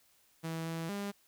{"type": "tone with pitch steps", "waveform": "sawtooth", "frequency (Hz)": [163.1, 164.3, 201.5], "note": ["E3", "E3", "G3"], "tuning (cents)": [-18, -5, 48], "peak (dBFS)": -32, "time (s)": [0.43, 1.12], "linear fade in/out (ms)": 20, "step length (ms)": 230, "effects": ["white hiss -68 dBFS RMS until 1.27 s"]}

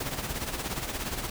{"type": "noise with tremolo", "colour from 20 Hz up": "pink", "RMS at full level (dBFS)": -31, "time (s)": [0, 1.3], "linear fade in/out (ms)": 5, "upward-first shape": "sine", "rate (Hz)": 17, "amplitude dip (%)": 60, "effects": []}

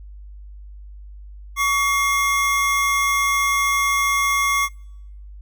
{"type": "tone pair together", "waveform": "square", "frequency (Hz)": [1128.9, 2131], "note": ["C#6", "C7"], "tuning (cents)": [31, 31], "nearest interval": "major seventh", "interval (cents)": 1100, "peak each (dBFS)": [-20, -21], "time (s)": [1.56, 4.69], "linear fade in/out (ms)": 50, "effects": ["noise-tail reverb RT60 0.9 s tail -26 dB re dry", "added 50 Hz sine -36 dBFS peak until 5.41 s"]}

